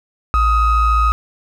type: ring-modulated tone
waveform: triangle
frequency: 656 Hz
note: E5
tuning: 9 cents flat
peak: -6 dBFS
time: 0.34-1.12 s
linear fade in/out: 0 ms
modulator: 599 Hz
effects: none